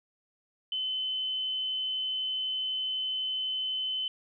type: tone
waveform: sine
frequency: 3044 Hz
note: F#7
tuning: 48 cents sharp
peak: -29 dBFS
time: 0.72-4.08 s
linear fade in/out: 2 ms
effects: none